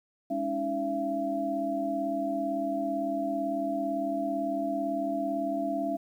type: tone cluster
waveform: sine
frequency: 204.7 / 280.4 / 318.3 / 676 Hz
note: G#3 / C#4 / D#4 / E5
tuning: -25 / +20 / +39 / +43 cents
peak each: -39 / -32 / -37 / -30 dBFS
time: 0.3-5.97 s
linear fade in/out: 10 ms
effects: 10-bit